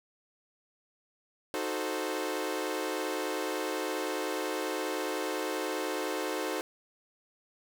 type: chord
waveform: sawtooth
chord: D# diminished seventh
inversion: none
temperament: equal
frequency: 311.1 / 370 / 440 / 523.3 Hz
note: D#4 / F#4 / A4 / C5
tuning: 0 / 0 / 0 / 0 cents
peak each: -33 dBFS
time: 1.54-6.61 s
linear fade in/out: 0 ms
effects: none